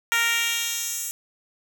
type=tone with high-pass filter sweep; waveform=10% pulse; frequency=464.8 Hz; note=A#4; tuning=5 cents flat; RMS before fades=-25 dBFS; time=0.12-1.11 s; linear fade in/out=0 ms; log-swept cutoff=1500 to 8400 Hz; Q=1.2; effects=none